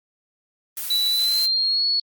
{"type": "noise", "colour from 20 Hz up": "blue", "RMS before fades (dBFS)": -29, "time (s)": [0.77, 1.46], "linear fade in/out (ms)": 2}
{"type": "tone with pitch glide", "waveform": "sine", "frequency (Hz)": [3951, 4384], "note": ["B7", "C#8"], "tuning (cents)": [0, -20], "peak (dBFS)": -18, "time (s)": [0.9, 2], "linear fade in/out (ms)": 5, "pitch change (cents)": 180, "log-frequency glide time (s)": [1.09, 1.87]}
{"effects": ["Opus 32 kbps"]}